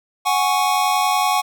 square chord, F# suspended second, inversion none, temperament equal, 740 / 830.6 / 1108.7 Hz, F#5 / G#5 / C#6, 0 / 0 / 0 cents, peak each -21 dBFS, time 0.25-1.42 s, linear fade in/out 20 ms, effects none

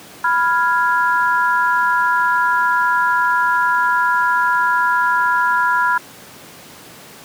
sine chord, F diminished, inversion second, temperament equal, 987.8 / 1396.9 / 1661.2 Hz, Cb6 / F6 / Ab6, 0 / 0 / 0 cents, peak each -16 / -17 / -21 dBFS, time 0.24-5.98 s, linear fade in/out 5 ms, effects pink hiss -39 dBFS RMS until 7.24 s + high-pass 150 Hz 12 dB/octave

